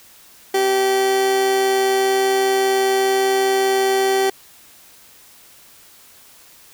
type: tone with amplitude modulation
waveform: 30% pulse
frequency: 387 Hz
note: G4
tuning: 22 cents flat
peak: -11 dBFS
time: 0.54-4.3 s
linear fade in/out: 5 ms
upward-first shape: sine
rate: 125 Hz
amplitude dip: 30%
effects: white hiss -47 dBFS RMS until 6.73 s